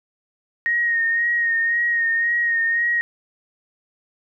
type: tone with vibrato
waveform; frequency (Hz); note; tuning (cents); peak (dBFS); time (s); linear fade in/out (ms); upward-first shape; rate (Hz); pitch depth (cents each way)
sine; 1864.7; A#6; 0; -17; 0.66-3.01; 0; sine; 1.9; 31
effects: none